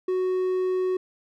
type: tone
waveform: triangle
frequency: 370 Hz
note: F#4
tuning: in tune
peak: -20 dBFS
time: 0.08-0.97 s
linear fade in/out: 5 ms
effects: none